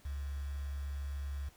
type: tone with quantisation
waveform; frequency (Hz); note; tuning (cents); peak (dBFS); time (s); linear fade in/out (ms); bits
sine; 70; C#2; +18; -36; 0.05-1.49; 5; 9
effects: pink hiss -63 dBFS RMS until 1.56 s